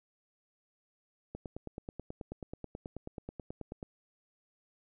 click train, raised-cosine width 2 ms, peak -27 dBFS, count 24, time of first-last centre 1.35-3.828 s, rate 9.28 Hz, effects none

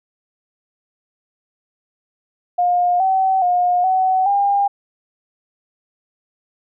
sine tone with pitch steps, 711 / 763 / 715 / 752 / 803 Hz, F5 / G5 / F5 / F#5 / G5, +31 / -47 / +41 / +28 / +41 cents, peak -13 dBFS, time 2.58-4.68 s, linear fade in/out 10 ms, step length 420 ms, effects none

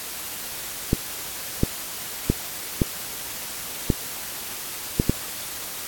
clicks, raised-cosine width 3 ms, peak -4 dBFS, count 7, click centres 0.931 / 1.634 / 2.3 / 2.818 / 3.902 / 4.999 / 5.096 s, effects white hiss -33 dBFS RMS until 5.87 s + AAC 64 kbps

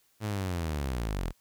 sawtooth linear sweep, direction down, 110 to 37.62 Hz, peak -26 dBFS, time 0.2-1.33 s, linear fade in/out 50 ms, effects white hiss -68 dBFS RMS until 1.4 s

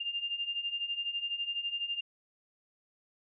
sine beating tone pair, 2794 / 2806 Hz, F7 / F7, 0 / +8 cents, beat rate 12 Hz, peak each -38 / -34 dBFS, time 0-2.01 s, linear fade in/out 10 ms, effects none

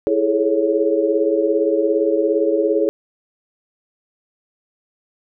sine chord, A major seventh, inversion second, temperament equal with one note detuned, 329.6 / 415.3 / 432.7 / 554.4 Hz, E4 / G#4 / A4 / C#5, 0 / 0 / -29 / 0 cents, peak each -20 dBFS, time 0.07-2.89 s, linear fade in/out 0 ms, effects none

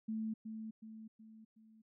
sine tone with echo, 220 Hz, A3, in tune, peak -36 dBFS, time 0.08-0.34 s, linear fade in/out 10 ms, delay 370 ms, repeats 4, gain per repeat -6 dB, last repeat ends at 1.82 s, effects none

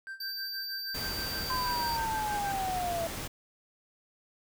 triangle tone with tremolo, 1568 Hz, G6, in tune, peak -35 dBFS, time 0.07-2.52 s, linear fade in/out 0 ms, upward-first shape sine, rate 6.3 Hz, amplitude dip 85%
square tone, 4652 Hz, D8, 17 cents flat, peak -36 dBFS, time 0.2-1.97 s, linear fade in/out 5 ms
pink noise, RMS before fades -38 dBFS, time 0.94-3.28 s, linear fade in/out 10 ms
sine linear sweep, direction down, 1029 to 659.3 Hz, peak -30 dBFS, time 1.5-3.07 s, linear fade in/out 2 ms
effects none

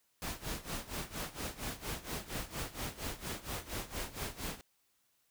pink noise with tremolo, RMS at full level -38 dBFS, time 0.22-4.61 s, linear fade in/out 0 ms, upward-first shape sine, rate 4.3 Hz, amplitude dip 85%, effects white hiss -75 dBFS RMS until 5.3 s

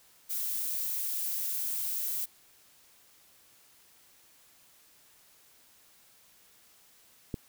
violet noise, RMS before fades -33 dBFS, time 0.29-2.26 s, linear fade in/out 20 ms
click, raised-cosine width 3 ms, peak -20 dBFS, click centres 7.342 s
effects white hiss -61 dBFS RMS until 7.48 s

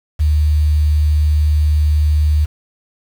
sine tone with quantisation, 75.5 Hz, D2, 48 cents sharp, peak -10 dBFS, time 0.19-2.46 s, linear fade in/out 20 ms, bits 6, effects none

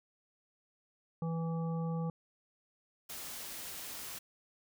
harmonic tone, 164.81 Hz, E3, in tune, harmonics 1 / 3 / 5 / 7, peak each -33 / -43 / -47 / -50 dBFS, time 1.22-2.1 s, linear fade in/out 2 ms
white noise, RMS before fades -44 dBFS, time 3.09-4.19 s, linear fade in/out 10 ms
effects none

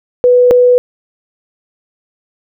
sine tone pair in turn, 493.9 / 493.9 Hz, B4 / B4, 0 / 0 cents, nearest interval unison, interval 0 cents, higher neither, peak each -4 dBFS, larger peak neither, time 0.24-0.51 / 0.51-0.78 s, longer neither, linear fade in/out 0 ms, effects none

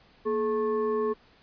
sine tone with frequency modulation, 427.6 Hz, A4, 49 cents flat, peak -24 dBFS, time 0.25-1.14 s, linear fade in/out 20 ms, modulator 662 Hz, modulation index 0.7, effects pink hiss -59 dBFS RMS until 1.42 s + resampled to 11025 Hz

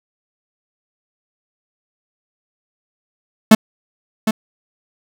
45% pulse tone with echo, 218.5 Hz, A3, 12 cents flat, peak -3 dBFS, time 3.51-3.55 s, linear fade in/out 5 ms, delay 760 ms, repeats 1, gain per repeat -10 dB, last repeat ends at 4.31 s, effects none

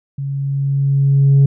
sine tone with level ramp, 138.59 Hz, C#3, in tune, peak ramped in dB -20 to -4 dBFS, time 0.18-1.46 s, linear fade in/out 5 ms, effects tanh soft clip ceiling -5 dBFS

